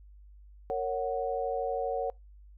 sine chord, F# major, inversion first, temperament just, 462.5 / 555 / 740 Hz, A#4 / C#5 / F#5, -14 / +2 / 0 cents, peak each -33 dBFS, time 0.7-2.1 s, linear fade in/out 0 ms, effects noise-tail reverb RT60 0.2 s tail -24 dB re dry + added 50 Hz sine -50 dBFS peak until 2.57 s

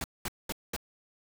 pink noise bursts, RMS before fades -34 dBFS, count 4, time 0.01-0.764 s, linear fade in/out 2 ms, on 31 ms, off 210 ms, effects none

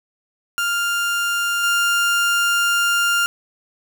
30% pulse tone with level steps, 1400 Hz, F6, 4 cents sharp, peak -16 / -13 dBFS, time 0.58-3.26 s, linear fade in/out 0 ms, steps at 1.63 s, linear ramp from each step 10 ms, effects 7-bit

